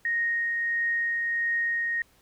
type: tone with tremolo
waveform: sine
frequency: 1864.7 Hz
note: A#6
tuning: in tune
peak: -23 dBFS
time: 0.05-2.02 s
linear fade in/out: 2 ms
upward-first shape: triangle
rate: 1.5 Hz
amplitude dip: 25%
effects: pink hiss -62 dBFS RMS until 2.21 s